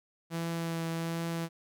sawtooth tone with vibrato, 166 Hz, E3, 12 cents sharp, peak -28 dBFS, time 0.3-1.49 s, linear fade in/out 50 ms, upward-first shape triangle, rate 1.3 Hz, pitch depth 15 cents each way, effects none

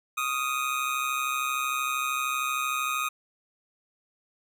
25% pulse tone with amplitude modulation, 1244.5 Hz, D#6, in tune, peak -20 dBFS, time 0.17-3.09 s, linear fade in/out 10 ms, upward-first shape sine, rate 133 Hz, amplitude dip 60%, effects none

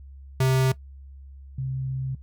square / sine tone pair in turn, 131.2 / 132.19 Hz, C3 / C3, +5 / +18 cents, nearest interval unison, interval 13 cents, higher second, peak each -19 / -26 dBFS, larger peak first, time 0.4-0.72 / 1.58-2.15 s, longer second, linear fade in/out 5 ms, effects noise-tail reverb RT60 0.1 s tail -18 dB re dry + added 68 Hz sine -41 dBFS peak until 2.22 s

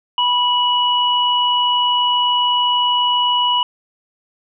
sine tone pair together, 980 / 2933 Hz, B5 / F#7, -14 / -16 cents, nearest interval octave + perfect fifth, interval 1898 cents, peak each -16 dBFS, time 0.18-3.63 s, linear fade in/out 2 ms, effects none

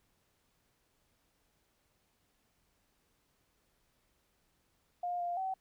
sine tone with pitch steps, 708 / 699 / 761 Hz, F5 / F5 / F#5, +23 / +1 / +48 cents, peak -33 dBFS, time 5.03-5.54 s, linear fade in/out 5 ms, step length 170 ms, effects pink hiss -75 dBFS RMS until 5.6 s

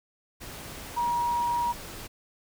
sine tone in noise, 953 Hz, A#5, 38 cents sharp, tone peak -24 dBFS, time 0.96-1.73 s, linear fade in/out 20 ms, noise pink, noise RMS -41 dBFS, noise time 0.4-2.08 s, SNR +14 dB, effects none

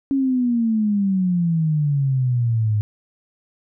sine exponential sweep, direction down, 277.2 to 103.83 Hz, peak -16 dBFS, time 0.11-2.81 s, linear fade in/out 0 ms, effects none

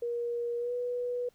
sine tone with pitch glide, 474.8 to 489.6 Hz, A#4 to B4, +32 to -15 cents, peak -30 dBFS, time 0.02-1.29 s, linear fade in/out 5 ms, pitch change +53 cents, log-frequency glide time 0.58-0.73 s, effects pink hiss -68 dBFS RMS until 1.34 s

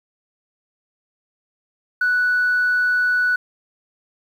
sine tone, 1480 Hz, F#6, in tune, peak -14 dBFS, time 2.01-3.36 s, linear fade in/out 5 ms, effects tanh soft clip ceiling -12 dBFS + 8-bit

